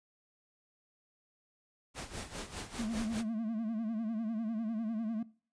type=noise with tremolo; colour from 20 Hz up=pink; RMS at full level=-40 dBFS; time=1.94-3.24 s; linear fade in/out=50 ms; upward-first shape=sine; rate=5 Hz; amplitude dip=75%
type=tone with vibrato; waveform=triangle; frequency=222.6 Hz; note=A3; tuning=20 cents sharp; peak=-31 dBFS; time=2.79-5.23 s; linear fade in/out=5 ms; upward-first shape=sine; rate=10 Hz; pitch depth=91 cents each way
effects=noise-tail reverb RT60 0.4 s tail -20 dB re dry + resampled to 22050 Hz